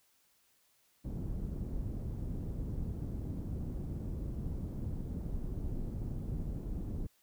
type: low-pass noise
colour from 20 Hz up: pink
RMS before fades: -38 dBFS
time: 1.04-7.07 s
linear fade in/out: 10 ms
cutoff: 230 Hz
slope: 12 dB/octave
effects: white hiss -71 dBFS RMS until 7.22 s